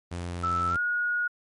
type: tone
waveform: sawtooth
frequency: 87.31 Hz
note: F2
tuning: in tune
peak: -28 dBFS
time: 0.11-0.77 s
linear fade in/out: 10 ms
type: tone with pitch glide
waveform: sine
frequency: 1318.5 to 1446.2 Hz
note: E6 to F#6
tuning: 0 to -40 cents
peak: -24 dBFS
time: 0.43-1.28 s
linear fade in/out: 10 ms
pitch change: +160 cents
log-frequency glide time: 0.7-0.79 s
effects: MP3 48 kbps